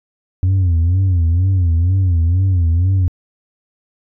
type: tone with vibrato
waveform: sine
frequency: 88.9 Hz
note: F2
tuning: 31 cents sharp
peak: -8 dBFS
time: 0.43-3.08 s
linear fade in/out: 0 ms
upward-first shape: sine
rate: 2.1 Hz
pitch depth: 140 cents each way
effects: tanh soft clip ceiling -10 dBFS